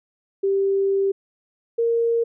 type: tone pair in turn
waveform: sine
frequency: 392 / 464.2 Hz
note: G4 / A#4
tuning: 0 / -7 cents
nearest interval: minor third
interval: 293 cents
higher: second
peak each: -17 dBFS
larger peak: neither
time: 0.43-1.12 / 1.78-2.24 s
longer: first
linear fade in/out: 10 ms
effects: none